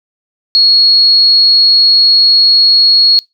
sine tone, 4324 Hz, C#8, 44 cents flat, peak -4 dBFS, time 0.55-3.19 s, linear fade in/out 0 ms, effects noise-tail reverb RT60 0.2 s tail -25 dB re dry

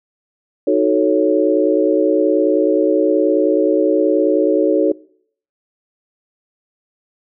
sine chord, D# half-diminished seventh, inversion none, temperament equal, 311.1 / 370 / 440 / 554.4 Hz, D#4 / F#4 / A4 / C#5, 0 / 0 / 0 / 0 cents, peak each -17 dBFS, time 0.67-4.92 s, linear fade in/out 5 ms, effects noise-tail reverb RT60 0.6 s tail -22 dB re dry

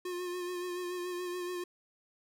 square tone with vibrato, 357.3 Hz, F4, 40 cents sharp, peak -36 dBFS, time 0.05-1.64 s, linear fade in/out 5 ms, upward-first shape sine, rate 7 Hz, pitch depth 30 cents each way, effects none

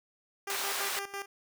10% pulse tone with tremolo, 397.9 Hz, G4, 26 cents sharp, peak -27 dBFS, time 0.47-1.26 s, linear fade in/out 5 ms, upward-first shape square, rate 6 Hz, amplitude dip 75%
pink high-pass noise, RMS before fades -34 dBFS, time 0.5-0.99 s, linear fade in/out 0 ms, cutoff 910 Hz, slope 12 dB/octave
effects none

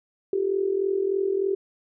sine tone with amplitude modulation, 389.7 Hz, G4, 10 cents flat, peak -18 dBFS, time 0.33-1.55 s, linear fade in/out 2 ms, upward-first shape sine, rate 43.3 Hz, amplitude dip 75%, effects none

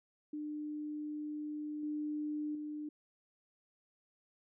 sine tone with level steps, 300 Hz, D4, 37 cents sharp, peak -38 / -35 / -39 dBFS, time 0.33-2.89 s, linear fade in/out 5 ms, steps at 1.83 / 2.55 s, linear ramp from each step 2 ms, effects none

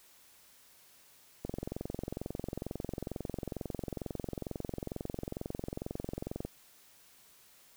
click train, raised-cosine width 2 ms, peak -23 dBFS, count 112, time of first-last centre 1.45-6.45 s, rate 22.2 Hz, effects white hiss -61 dBFS RMS until 7.76 s

